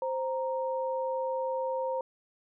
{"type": "tone pair together", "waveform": "sine", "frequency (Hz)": [523.3, 932.4], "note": ["C5", "A#5"], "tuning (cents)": [0, 0], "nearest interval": "minor seventh", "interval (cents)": 1000, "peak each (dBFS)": [-30, -34], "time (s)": [0.02, 2.01], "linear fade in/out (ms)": 2, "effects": []}